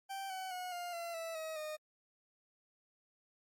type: tone with pitch steps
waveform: 40% pulse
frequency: 780 / 753.9 / 728.6 / 704.2 / 680.6 / 657.8 / 635.8 / 614.5 Hz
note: G5 / F#5 / F#5 / F5 / F5 / E5 / D#5 / D#5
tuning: -9 / +32 / -27 / +14 / -45 / -4 / +37 / -22 cents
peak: -39 dBFS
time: 0.09-1.77 s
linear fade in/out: 20 ms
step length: 210 ms
effects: MP3 64 kbps